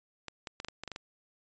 clicks, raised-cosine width 0.2 ms, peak -22 dBFS, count 9, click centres 0.283 / 0.472 / 0.601 / 0.647 / 0.685 / 0.836 / 0.877 / 0.917 / 0.961 s, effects resampled to 16000 Hz

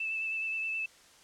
sine tone with vibrato, 2635 Hz, E7, 1 cent flat, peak -31 dBFS, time 0-0.86 s, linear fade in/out 5 ms, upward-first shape sine, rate 9.5 Hz, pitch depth 18 cents each way, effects white hiss -58 dBFS RMS until 1.23 s + low-pass 8000 Hz 12 dB/octave

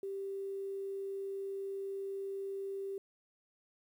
sine tone with quantisation, 392 Hz, G4, in tune, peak -37 dBFS, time 0.03-2.98 s, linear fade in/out 2 ms, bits 11, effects none

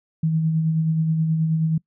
sine tone with tremolo, 160 Hz, D#3, 49 cents sharp, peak -16 dBFS, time 0.23-1.78 s, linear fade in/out 5 ms, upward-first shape sine, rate 9.4 Hz, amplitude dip 35%, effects noise-tail reverb RT60 0.1 s tail -24 dB re dry

